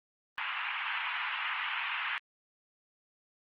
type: band-pass noise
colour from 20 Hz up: white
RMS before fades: -35 dBFS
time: 0.38-2.18 s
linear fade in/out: 0 ms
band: 880 to 2900 Hz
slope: 48 dB/octave
effects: Opus 24 kbps